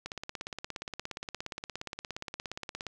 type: click train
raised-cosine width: 0.2 ms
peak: -20 dBFS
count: 49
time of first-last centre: 0.06-2.867 s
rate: 17.1 Hz
effects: none